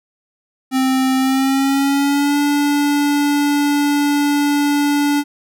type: tone with pitch glide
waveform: square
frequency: 262 to 289 Hz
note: C4 to D4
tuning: +2 to -28 cents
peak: -14 dBFS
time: 0.71-5.24 s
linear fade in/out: 50 ms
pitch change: +170 cents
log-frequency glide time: 1.17-2.38 s
effects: none